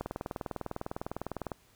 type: click train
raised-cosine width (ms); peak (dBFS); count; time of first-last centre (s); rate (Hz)
1; -20; 31; 0.01-1.518; 19.9
effects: pink hiss -64 dBFS RMS until 1.75 s